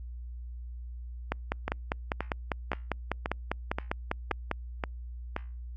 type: two click trains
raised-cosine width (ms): 0.5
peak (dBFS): -15 / -13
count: 8 / 17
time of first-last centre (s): 1.68-5.364 / 1.32-4.514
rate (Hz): 1.9 / 5.01
effects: added 60 Hz sine -38 dBFS peak until 5.76 s + Opus 48 kbps